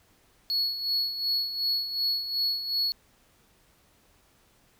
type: tone with tremolo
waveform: triangle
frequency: 4371 Hz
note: C#8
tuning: 25 cents flat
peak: -22 dBFS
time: 0.5-2.92 s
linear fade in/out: 0 ms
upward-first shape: sine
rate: 2.7 Hz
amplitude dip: 65%
effects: pink hiss -63 dBFS RMS until 4.79 s